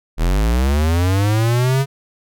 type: linear sweep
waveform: square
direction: up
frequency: 38 to 139 Hz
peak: -14 dBFS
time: 0.17-1.86 s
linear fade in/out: 50 ms
effects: none